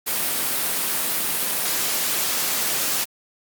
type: high-pass noise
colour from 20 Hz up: white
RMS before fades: -23 dBFS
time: 0.06-3.05 s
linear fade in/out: 20 ms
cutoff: 150 Hz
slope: 12 dB/octave
effects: Opus 32 kbps